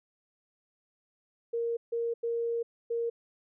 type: tone bursts at uneven times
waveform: sine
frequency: 466.2 Hz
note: A#4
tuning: in tune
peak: -28 dBFS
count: 4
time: 1.53-1.77 / 1.92-2.14 / 2.23-2.63 / 2.9-3.1 s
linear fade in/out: 10 ms
effects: none